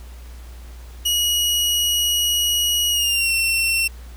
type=tone with pitch glide; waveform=sawtooth; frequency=2904 to 2710 Hz; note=F#7 to E7; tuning=-33 to +47 cents; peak=-14 dBFS; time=1.05-3.88 s; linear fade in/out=10 ms; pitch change=-120 cents; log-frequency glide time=2.9-3.32 s; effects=added 60 Hz sine -35 dBFS peak until 4.16 s + pink hiss -48 dBFS RMS until 4.16 s